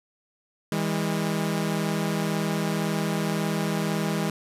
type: tone pair together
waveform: sawtooth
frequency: 161.2 / 203.1 Hz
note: E3 / G#3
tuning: -38 / -38 cents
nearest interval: major third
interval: 400 cents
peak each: -23 dBFS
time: 0.72-4.3 s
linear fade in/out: 2 ms
effects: resampled to 32000 Hz + 8-bit